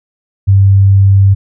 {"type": "tone", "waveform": "sine", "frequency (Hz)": 98, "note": "G2", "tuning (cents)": 0, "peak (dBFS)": -3, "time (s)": [0.47, 1.35], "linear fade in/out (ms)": 20, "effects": []}